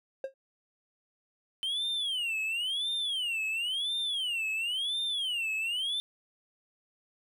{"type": "tone with exponential decay", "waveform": "triangle", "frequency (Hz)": 536, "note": "C5", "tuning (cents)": 42, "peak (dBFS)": -26, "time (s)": [0.24, 0.34], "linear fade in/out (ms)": 2, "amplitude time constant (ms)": 20}
{"type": "tone with vibrato", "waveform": "triangle", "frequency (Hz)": 3056, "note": "G7", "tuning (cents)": -45, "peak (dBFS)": -28, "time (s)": [1.63, 6], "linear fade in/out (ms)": 0, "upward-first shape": "sine", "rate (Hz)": 0.96, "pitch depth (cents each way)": 290}
{"effects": []}